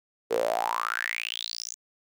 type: tone with high-pass filter sweep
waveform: sawtooth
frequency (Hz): 57.3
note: A#1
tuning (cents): -29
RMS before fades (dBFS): -30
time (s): 0.3-1.75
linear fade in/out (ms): 20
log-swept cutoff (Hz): 430 to 6900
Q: 9.4
effects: none